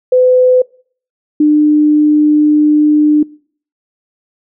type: tone pair in turn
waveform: sine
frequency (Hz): 506 / 300.4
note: B4 / D4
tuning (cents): +42 / +39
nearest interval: major sixth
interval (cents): 903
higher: first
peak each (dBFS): -5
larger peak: neither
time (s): 0.12-0.62 / 1.4-3.23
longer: second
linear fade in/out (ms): 5
effects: noise-tail reverb RT60 0.5 s tail -24 dB re dry